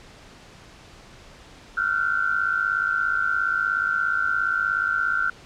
sine tone cluster, 1373 / 1430 / 1529 Hz, F6 / F6 / G6, -30 / +41 / -44 cents, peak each -25 dBFS, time 1.77-5.3 s, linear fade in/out 5 ms, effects pink hiss -47 dBFS RMS until 5.45 s + low-pass 6000 Hz 12 dB/octave

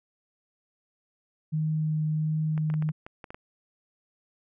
sine tone with vibrato, 155.2 Hz, D#3, 4 cents flat, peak -24 dBFS, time 1.52-2.92 s, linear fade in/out 20 ms, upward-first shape triangle, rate 1.4 Hz, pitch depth 10 cents each way
clicks, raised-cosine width 0.5 ms, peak -26 dBFS, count 9, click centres 2.578 / 2.701 / 2.74 / 2.824 / 2.89 / 3.065 / 3.242 / 3.305 / 3.345 s
effects none

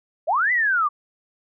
sine linear two-way sweep, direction up then down, 551 to 2027 to 1131 Hz, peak -17 dBFS, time 0.27-0.89 s, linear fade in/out 20 ms, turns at 0.52 s, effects none

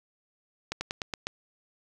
slowing click train, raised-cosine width 0.2 ms, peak -14 dBFS, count 6, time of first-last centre 0.72-1.269 s, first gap 90 ms, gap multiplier 1.1, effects none

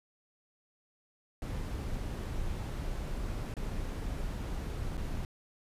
brown noise with dropouts, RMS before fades -36 dBFS, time 1.42-5.25 s, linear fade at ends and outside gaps 1 ms, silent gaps 3.54-3.567 / 4.971-4.977 s, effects resampled to 32000 Hz

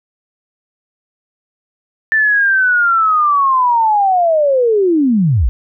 sine linear sweep, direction down, 1779 to 44.16 Hz, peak -9 dBFS, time 2.12-5.49 s, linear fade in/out 0 ms, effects none

